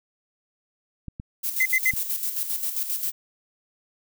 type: clicks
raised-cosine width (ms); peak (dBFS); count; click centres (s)
5; -22; 3; 1.083 / 1.199 / 1.937
type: noise with tremolo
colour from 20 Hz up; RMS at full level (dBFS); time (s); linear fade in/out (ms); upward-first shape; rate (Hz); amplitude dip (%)
violet; -26; 1.43-3.12; 20; square; 7.5; 55
type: tone bursts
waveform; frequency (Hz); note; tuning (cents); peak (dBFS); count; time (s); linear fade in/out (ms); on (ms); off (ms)
triangle; 2053; C7; -33; -16; 3; 1.6-1.91; 5; 56; 71
effects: none